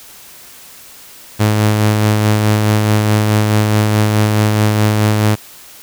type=tone with tremolo; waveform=sawtooth; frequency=106.4 Hz; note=G#2; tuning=42 cents sharp; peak=-5 dBFS; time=1.39-5.36 s; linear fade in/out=20 ms; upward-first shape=sine; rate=4.7 Hz; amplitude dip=30%; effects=white hiss -38 dBFS RMS until 5.82 s